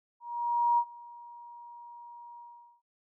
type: tone with ADSR envelope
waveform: sine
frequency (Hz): 950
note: A#5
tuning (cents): +33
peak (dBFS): -21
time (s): 0.2-2.82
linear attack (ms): 580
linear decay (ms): 64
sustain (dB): -24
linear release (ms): 430
effects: none